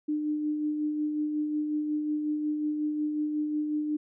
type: tone with tremolo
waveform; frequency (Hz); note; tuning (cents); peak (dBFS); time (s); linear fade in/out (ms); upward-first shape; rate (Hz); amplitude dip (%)
sine; 301.3; D4; +44; -25; 0.08-3.97; 10; sine; 5.5; 35
effects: none